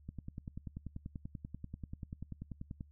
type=click train; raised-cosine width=5 ms; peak=-30 dBFS; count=29; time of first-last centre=0.09-2.808 s; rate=10.3 Hz; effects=noise-tail reverb RT60 0.1 s tail -24 dB re dry + added 73 Hz sine -58 dBFS peak until 2.91 s